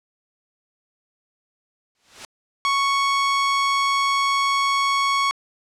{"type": "noise with exponential growth", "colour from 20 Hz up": "white", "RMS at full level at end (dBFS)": -31, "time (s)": [1.95, 2.25], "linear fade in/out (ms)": 1, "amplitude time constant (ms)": 65}
{"type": "tone", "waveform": "sawtooth", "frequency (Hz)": 1108.7, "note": "C#6", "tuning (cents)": 0, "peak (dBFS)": -14, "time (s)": [2.65, 5.31], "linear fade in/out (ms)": 0}
{"effects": ["low-pass 6000 Hz 12 dB/octave"]}